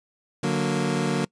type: chord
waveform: 25% pulse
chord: D augmented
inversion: none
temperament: equal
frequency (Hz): 146.83 / 185 / 233.1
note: D3 / F#3 / A#3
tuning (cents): 0 / 0 / 0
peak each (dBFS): -23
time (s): 0.43-1.25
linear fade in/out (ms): 5
effects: noise-tail reverb RT60 0.1 s tail -24 dB re dry + resampled to 22050 Hz